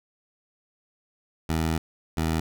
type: tone pair in turn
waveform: 15% pulse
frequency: 80.5 / 80.5 Hz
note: E2 / E2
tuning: -41 / -41 cents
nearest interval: unison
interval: 0 cents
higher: neither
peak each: -17 dBFS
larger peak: neither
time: 1.49-1.78 / 2.17-2.4 s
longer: first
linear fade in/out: 5 ms
effects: none